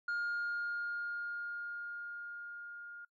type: tone with level ramp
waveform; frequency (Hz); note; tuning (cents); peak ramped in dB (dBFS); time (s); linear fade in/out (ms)
sine; 1417; F6; +25; -30 to -46; 0.08-3.05; 5
effects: noise-tail reverb RT60 0.1 s tail -24 dB re dry + tanh soft clip ceiling -32 dBFS